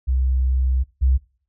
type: tone pair in turn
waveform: sine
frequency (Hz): 64.5 / 65.1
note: C2 / C2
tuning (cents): -24 / -8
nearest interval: unison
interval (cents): 16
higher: second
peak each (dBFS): -16 / -13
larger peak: second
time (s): 0.07-0.84 / 1.01-1.18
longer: first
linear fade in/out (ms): 20
effects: noise-tail reverb RT60 0.5 s tail -24 dB re dry